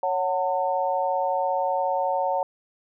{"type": "chord", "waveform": "sine", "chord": "F# minor", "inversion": "second", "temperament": "equal with one note detuned", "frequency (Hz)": [554.4, 740, 902.7], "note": ["C#5", "F#5", "A5"], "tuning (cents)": [0, 0, 44], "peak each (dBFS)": -26, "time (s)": [0.03, 2.43], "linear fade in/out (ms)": 2, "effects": []}